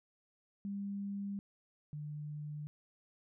sine tone pair in turn, 200 / 149.14 Hz, G3 / D3, +35 / +27 cents, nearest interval perfect fourth, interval 508 cents, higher first, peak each -37 / -40 dBFS, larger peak first, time 0.65-1.39 / 1.93-2.67 s, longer neither, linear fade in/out 0 ms, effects none

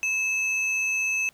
sine tone pair together, 2600 / 6184 Hz, E7 / G8, -24 / -24 cents, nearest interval octave + minor third, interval 1500 cents, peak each -22 / -30 dBFS, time 0.03-1.29 s, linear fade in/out 0 ms, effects tanh soft clip ceiling -19 dBFS + pink hiss -60 dBFS RMS until 1.33 s

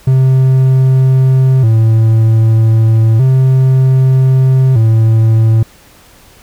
triangle tone with vibrato, 121.1 Hz, B2, 34 cents flat, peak -3 dBFS, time 0.07-5.63 s, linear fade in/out 5 ms, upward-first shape square, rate 0.32 Hz, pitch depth 140 cents each way, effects pink hiss -42 dBFS RMS until 6.42 s

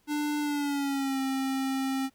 square tone with pitch glide, 296.4 to 267.1 Hz, D4 to C4, +16 to +36 cents, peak -28 dBFS, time 0.07-2.1 s, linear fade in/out 50 ms, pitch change -180 cents, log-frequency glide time 0.4-1.19 s, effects pink hiss -68 dBFS RMS until 2.14 s

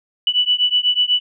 sine beating tone pair, 2960 / 2968.1 Hz, F#7 / F#7, 0 / +5 cents, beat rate 8.1 Hz, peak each -17 dBFS, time 0.27-1.2 s, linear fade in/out 2 ms, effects none

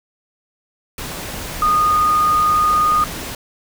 sine tone in noise, 1230 Hz, D#6, 20 cents flat, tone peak -12 dBFS, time 1.62-3.04 s, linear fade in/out 2 ms, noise pink, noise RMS -28 dBFS, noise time 0.98-3.35 s, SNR +13 dB, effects none

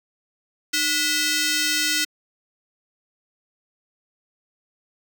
10% pulse ring-modulated tone, 1149 Hz, D6, 38 cents flat, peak -8 dBFS, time 0.73-2.05 s, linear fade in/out 10 ms, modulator 842 Hz, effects high-pass 400 Hz 12 dB/octave

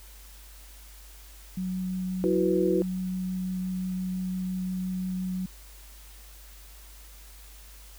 sine tone with vibrato, 185 Hz, F#3, in tune, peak -28 dBFS, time 1.57-5.46 s, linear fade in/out 5 ms, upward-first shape triangle, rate 5.8 Hz, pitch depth 8 cents each way
sine chord, E suspended second, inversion none, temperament equal, 329.6 / 370 / 493.9 Hz, E4 / F#4 / B4, 0 / 0 / 0 cents, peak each -26 / -25 / -29 dBFS, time 2.24-2.82 s, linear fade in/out 0 ms
effects added 50 Hz sine -47 dBFS peak until 7.98 s + white hiss -52 dBFS RMS until 7.98 s

